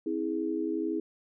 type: chord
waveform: sine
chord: C augmented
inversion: none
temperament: equal with one note detuned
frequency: 261.6 / 323.4 / 415.3 Hz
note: C4 / E4 / G#4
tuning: 0 / -33 / 0 cents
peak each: -36 / -30 / -34 dBFS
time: 0.06-1 s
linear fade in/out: 5 ms
effects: none